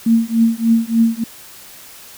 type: tone with tremolo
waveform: sine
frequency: 228.2 Hz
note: A#3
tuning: 37 cents flat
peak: -7 dBFS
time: 0.06-1.24 s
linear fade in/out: 5 ms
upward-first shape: triangle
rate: 3.4 Hz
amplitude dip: 100%
effects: white hiss -39 dBFS RMS until 2.17 s